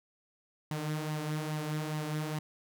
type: tone with flanger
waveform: sawtooth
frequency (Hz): 153.2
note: D#3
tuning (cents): -27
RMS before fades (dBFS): -35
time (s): 0.71-2.39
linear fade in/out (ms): 2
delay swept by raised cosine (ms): 1 to 6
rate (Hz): 2.4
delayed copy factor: +0.5
effects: none